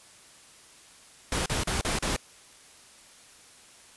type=noise bursts; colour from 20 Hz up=pink; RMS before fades=-28 dBFS; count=5; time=1.32-2.164 s; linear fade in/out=2 ms; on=140 ms; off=36 ms; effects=white hiss -53 dBFS RMS until 3.96 s + resampled to 24000 Hz